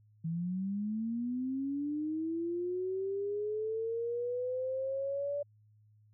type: linear sweep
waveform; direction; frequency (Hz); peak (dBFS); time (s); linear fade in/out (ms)
sine; up; 160 to 580; -32; 0.24-5.43; 10
effects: added 106 Hz sine -61 dBFS peak until 6.13 s